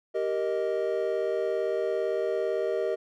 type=chord; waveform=triangle; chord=Eb major; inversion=first; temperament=just; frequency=388.9 / 466.7 / 622.3 Hz; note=G4 / Bb4 / Eb5; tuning=-14 / +2 / 0 cents; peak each=-28 dBFS; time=0.14-2.96 s; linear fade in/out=20 ms; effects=none